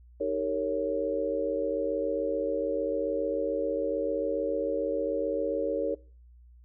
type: chord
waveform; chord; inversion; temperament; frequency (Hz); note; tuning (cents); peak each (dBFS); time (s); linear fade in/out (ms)
sine; Eb dominant seventh; none; equal with one note detuned; 311.1 / 392 / 458.9 / 554.4; Eb4 / G4 / Bb4 / Db5; 0 / 0 / -27 / 0; -35 / -36 / -30 / -30; 0.2-5.95; 10
effects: noise-tail reverb RT60 0.4 s tail -21 dB re dry + added 60 Hz sine -51 dBFS peak until 6.64 s